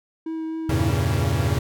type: tone with vibrato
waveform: triangle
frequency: 321.3 Hz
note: E4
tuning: 44 cents flat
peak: -24 dBFS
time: 0.26-0.91 s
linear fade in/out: 5 ms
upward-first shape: triangle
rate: 3.9 Hz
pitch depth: 11 cents each way
type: chord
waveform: 45% pulse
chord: E diminished seventh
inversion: none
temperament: equal with one note detuned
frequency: 82.41 / 98 / 114.67 / 138.59 Hz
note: E2 / G2 / Bb2 / Db3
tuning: 0 / 0 / -28 / 0 cents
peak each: -25 dBFS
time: 0.69-1.59 s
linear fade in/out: 5 ms
effects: none